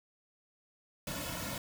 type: noise with comb filter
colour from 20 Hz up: pink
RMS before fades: -39 dBFS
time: 1.07-1.58 s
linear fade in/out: 2 ms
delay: 2.5 ms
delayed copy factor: -0.95
effects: none